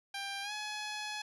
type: tone with pitch glide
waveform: 10% pulse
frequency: 793 to 845 Hz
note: G5 to G#5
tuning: +20 to +30 cents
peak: -29 dBFS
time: 0.14-1.22 s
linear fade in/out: 5 ms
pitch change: +110 cents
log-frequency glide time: 0.42-0.52 s
effects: resampled to 24000 Hz